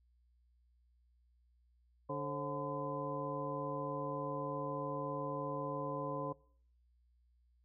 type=harmonic tone with a mistuned harmonic; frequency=145.4 Hz; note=D3; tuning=17 cents flat; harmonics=1 / 2 / 3 / 4 / 5 / 6 / 7; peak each=-44 / -44 / -45 / -41 / -52 / -53 / -42 dBFS; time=2.09-6.33 s; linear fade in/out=10 ms; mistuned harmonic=4; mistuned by=-130 cents; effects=noise-tail reverb RT60 0.6 s tail -24 dB re dry + added 60 Hz sine -68 dBFS peak until 7.64 s